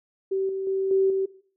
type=tone with level steps; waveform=sine; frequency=385.2 Hz; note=G4; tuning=30 cents flat; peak=-22 / -26 / -22 / -17 / -21 dBFS; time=0.31-1.26 s; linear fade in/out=10 ms; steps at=0.49 / 0.67 / 0.91 / 1.1 s; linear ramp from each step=2 ms; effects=noise-tail reverb RT60 0.5 s tail -18 dB re dry